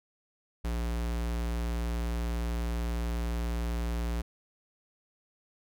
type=tone; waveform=square; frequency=58.3 Hz; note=A#1; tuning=1 cent sharp; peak=-30 dBFS; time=0.64-4.22 s; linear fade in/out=10 ms; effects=none